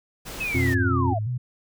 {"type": "noise", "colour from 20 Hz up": "pink", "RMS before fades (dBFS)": -36, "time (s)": [0.25, 0.75], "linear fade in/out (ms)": 20}
{"type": "linear sweep", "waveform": "sine", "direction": "down", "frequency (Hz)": [2622, 622.3], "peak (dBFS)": -25, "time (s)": [0.4, 1.19], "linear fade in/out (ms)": 10}
{"type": "harmonic tone", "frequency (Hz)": 88.7, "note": "F2", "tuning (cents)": 27, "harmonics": [1, 3, 4], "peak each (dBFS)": [-24, -25, -29], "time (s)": [0.54, 1.14], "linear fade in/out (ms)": 10}
{"type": "tone with vibrato", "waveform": "sine", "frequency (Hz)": 115.2, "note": "A#2", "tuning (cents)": -20, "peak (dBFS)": -24, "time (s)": [0.55, 1.38], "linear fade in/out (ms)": 10, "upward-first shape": "square", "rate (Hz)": 2.8, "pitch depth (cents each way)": 130}
{"effects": []}